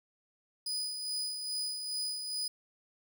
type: tone with tremolo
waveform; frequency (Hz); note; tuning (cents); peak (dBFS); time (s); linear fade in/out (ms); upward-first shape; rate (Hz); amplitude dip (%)
35% pulse; 4968; D#8; -3; -31; 0.66-2.48; 5; sine; 2.4; 45
effects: none